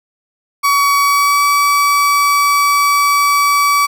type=tone with pitch glide; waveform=35% pulse; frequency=1132 to 1145.8 Hz; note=C#6 to D6; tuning=+36 to -43 cents; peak=-8 dBFS; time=0.63-3.87 s; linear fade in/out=20 ms; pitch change=+21 cents; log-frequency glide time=1-1.44 s; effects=none